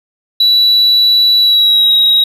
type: tone with pitch glide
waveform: triangle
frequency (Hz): 3939 to 3818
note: B7 to A#7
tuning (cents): -5 to +41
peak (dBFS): -4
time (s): 0.4-2.24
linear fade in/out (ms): 5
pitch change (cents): -54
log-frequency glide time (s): 1.4-1.91
effects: tanh soft clip ceiling -1 dBFS